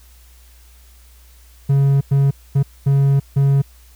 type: tone bursts at uneven times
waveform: triangle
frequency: 138.59 Hz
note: C#3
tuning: in tune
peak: -9 dBFS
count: 5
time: 1.69-2.01 / 2.11-2.31 / 2.55-2.63 / 2.86-3.2 / 3.36-3.62 s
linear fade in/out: 10 ms
effects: added 60 Hz sine -44 dBFS peak until 3.95 s + white hiss -52 dBFS RMS until 3.95 s